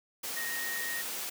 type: tone in noise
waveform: sine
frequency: 1864.7 Hz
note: A#6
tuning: in tune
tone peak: -35 dBFS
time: 0.36-1.02 s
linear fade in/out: 10 ms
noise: white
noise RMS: -37 dBFS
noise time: 0.23-1.3 s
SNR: -1 dB
effects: high-pass 200 Hz 12 dB/octave